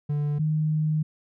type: tone pair in turn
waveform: triangle / sine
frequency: 146.83 / 154.55 Hz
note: D3 / D#3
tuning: 0 / -11 cents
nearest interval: minor second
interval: 89 cents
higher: second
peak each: -21 dBFS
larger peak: neither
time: 0.09-0.39 / 0.39-1.03 s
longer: second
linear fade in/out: 10 ms
effects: none